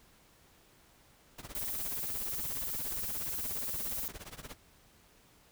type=noise with tremolo; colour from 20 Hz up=pink; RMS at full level=-43 dBFS; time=1.38-4.55 s; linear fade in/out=5 ms; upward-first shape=triangle; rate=17 Hz; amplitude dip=100%
type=noise; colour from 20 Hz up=violet; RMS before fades=-37 dBFS; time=1.55-4.08 s; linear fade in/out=0 ms
effects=pink hiss -63 dBFS RMS until 5.51 s